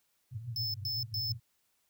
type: band-pass noise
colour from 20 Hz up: white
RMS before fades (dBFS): -41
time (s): 0.31-1.4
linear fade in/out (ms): 20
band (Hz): 100 to 120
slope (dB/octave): 96
type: tone bursts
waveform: square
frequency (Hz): 5250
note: E8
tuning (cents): -8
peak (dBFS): -33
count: 3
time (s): 0.56-1.32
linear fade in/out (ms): 2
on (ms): 180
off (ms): 110
effects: white hiss -75 dBFS RMS until 1.89 s